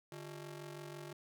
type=ring-modulated tone; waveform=sawtooth; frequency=250 Hz; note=B3; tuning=21 cents sharp; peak=-39 dBFS; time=0.12-1.13 s; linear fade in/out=2 ms; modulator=102 Hz; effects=none